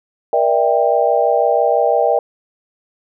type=chord; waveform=sine; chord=E half-diminished seventh; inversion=second; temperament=just; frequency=474.7 / 593.3 / 659.3 / 791.1 Hz; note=Bb4 / D5 / E5 / G5; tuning=+31 / +18 / 0 / +16 cents; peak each=-17 dBFS; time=0.33-2.19 s; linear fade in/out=2 ms; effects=none